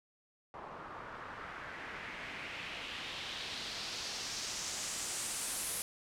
white noise with low-pass filter sweep, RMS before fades -42 dBFS, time 0.54-5.82 s, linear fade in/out 0 ms, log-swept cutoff 1000 to 11000 Hz, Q 2, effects none

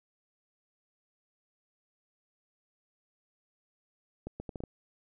accelerating click train, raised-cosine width 2 ms, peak -25 dBFS, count 6, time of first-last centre 4.27-4.637 s, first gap 130 ms, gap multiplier 0.71, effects none

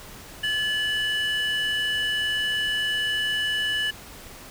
triangle tone pair together, 1721.9 / 2960 Hz, A6 / F#7, -38 / 0 cents, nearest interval major sixth, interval 938 cents, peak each -23 dBFS, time 0.43-3.91 s, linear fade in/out 10 ms, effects tanh soft clip ceiling -17 dBFS + pink hiss -43 dBFS RMS until 4.5 s

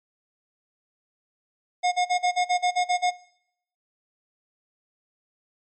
square tone bursts, 720 Hz, F#5, 47 cents flat, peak -20 dBFS, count 10, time 1.83-3.11 s, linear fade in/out 20 ms, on 92 ms, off 40 ms, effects noise-tail reverb RT60 0.7 s tail -19 dB re dry + MP3 32 kbps

